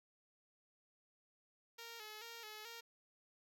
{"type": "tone with vibrato", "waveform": "5% pulse", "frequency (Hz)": 445.2, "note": "A4", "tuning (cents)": 20, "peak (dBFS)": -38, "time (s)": [1.78, 2.81], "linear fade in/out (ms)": 10, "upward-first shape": "square", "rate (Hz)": 2.3, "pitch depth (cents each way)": 71, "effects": []}